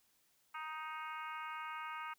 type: harmonic tone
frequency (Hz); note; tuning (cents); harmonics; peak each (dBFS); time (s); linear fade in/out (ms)
312.2; D#4; +6; 3 / 4 / 5 / 6 / 7 / 8 / 9; -47 / -45 / -50 / -59 / -51 / -56 / -57; 0.54-2.14; 10
effects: white hiss -74 dBFS RMS until 2.18 s